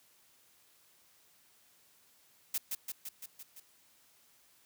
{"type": "noise with echo", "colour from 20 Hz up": "blue", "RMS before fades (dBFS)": -33, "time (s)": [2.54, 2.58], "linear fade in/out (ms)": 5, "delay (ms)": 170, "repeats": 6, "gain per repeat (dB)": -3, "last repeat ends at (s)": 3.6, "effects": ["white hiss -66 dBFS RMS until 4.65 s", "high-pass 60 Hz 12 dB/octave"]}